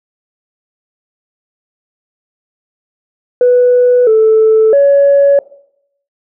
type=tone with pitch steps; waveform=sine; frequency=493.7 / 439.2 / 562 Hz; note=B4 / A4 / C#5; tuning=-1 / -3 / +24 cents; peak=-3 dBFS; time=3.41-5.39 s; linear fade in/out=2 ms; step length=660 ms; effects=noise-tail reverb RT60 0.7 s tail -19 dB re dry + tanh soft clip ceiling -1 dBFS